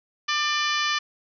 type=harmonic tone with a mistuned harmonic; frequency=596 Hz; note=D5; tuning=25 cents sharp; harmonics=2 / 3 / 4 / 5 / 6 / 7 / 8 / 9 / 10; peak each=-27 / -28 / -30 / -30 / -33 / -35 / -33 / -38 / -36 dBFS; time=0.28-0.99 s; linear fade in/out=10 ms; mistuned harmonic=6; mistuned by=-45 cents; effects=none